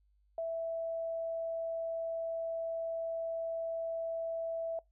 sine tone, 659.3 Hz, E5, in tune, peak -33 dBFS, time 0.38-4.79 s, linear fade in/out 2 ms, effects noise-tail reverb RT60 0.2 s tail -25 dB re dry + added 50 Hz sine -67 dBFS peak until 4.91 s

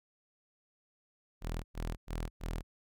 sawtooth tone bursts, 40.99 Hz, E1, 9 cents flat, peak -31 dBFS, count 4, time 1.41-2.63 s, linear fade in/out 50 ms, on 230 ms, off 100 ms, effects none

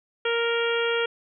harmonic tone, 466.2 Hz, A#4, in tune, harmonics 1 / 2 / 3 / 4 / 5 / 6 / 7, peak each -24 / -35 / -29 / -34 / -33 / -33 / -33 dBFS, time 0.25-1.06 s, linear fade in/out 5 ms, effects none

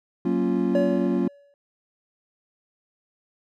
triangle chord, Gb major seventh, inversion none, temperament equal with one note detuned, 186.18 / 233.1 / 277.2 / 349.2 Hz, Gb3 / Bb3 / Db4 / F4, +11 / 0 / 0 / 0 cents, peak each -24 dBFS, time 0.25-1.28 s, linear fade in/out 5 ms
triangle tone with exponential decay, 568 Hz, C#5, 42 cents sharp, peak -16 dBFS, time 0.75-1.54 s, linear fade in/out 1 ms, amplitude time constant 170 ms
effects none

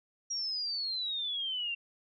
sine exponential sweep, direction down, 5700 to 2735 Hz, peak -32 dBFS, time 0.3-1.75 s, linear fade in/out 10 ms, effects none

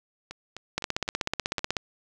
two click trains, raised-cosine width 0.2 ms, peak -9 / -21 dBFS, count 17 / 6, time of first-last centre 0.78-1.768 / 0.31-1.592 s, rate 16.2 / 3.9 Hz, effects none

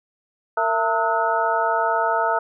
sine tone cluster, 458.8 / 668 / 906 / 1287 / 1463 Hz, A#4 / E5 / A#5 / E6 / F#6, -28 / +23 / -50 / -42 / -20 cents, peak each -28 / -23 / -22 / -24 / -27 dBFS, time 0.57-2.39 s, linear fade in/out 5 ms, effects none

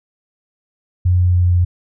sine tone with pitch steps, 90 / 89.48 / 88.97 / 88.45 Hz, F#2 / F2 / F2 / F2, -47 / +43 / +33 / +23 cents, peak -10 dBFS, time 1.05-1.65 s, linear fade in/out 10 ms, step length 150 ms, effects none

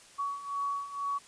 sine beating tone pair, 1125 / 1127.1 Hz, C#6 / C#6, +25 / +28 cents, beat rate 2.1 Hz, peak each -37 / -33 dBFS, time 0.18-1.19 s, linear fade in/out 20 ms, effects white hiss -55 dBFS RMS until 1.27 s + resampled to 22050 Hz

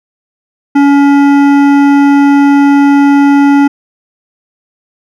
sine tone with hard clipping, 282.4 Hz, C#4, 32 cents sharp, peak -5 dBFS, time 0.75-3.68 s, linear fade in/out 10 ms, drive 13 dB, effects none

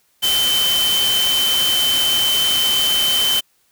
sine tone in noise, 3074 Hz, G7, 35 cents flat, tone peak -15 dBFS, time 0.22-3.41 s, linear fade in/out 20 ms, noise white, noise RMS -22 dBFS, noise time 0.22-3.41 s, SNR +4 dB, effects white hiss -61 dBFS RMS until 3.71 s

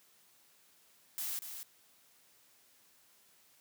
blue noise with echo, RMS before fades -38 dBFS, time 1.18-1.39 s, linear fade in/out 0 ms, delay 240 ms, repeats 1, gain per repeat -7 dB, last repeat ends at 1.63 s, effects white hiss -66 dBFS RMS until 3.6 s + high-pass 100 Hz 12 dB/octave

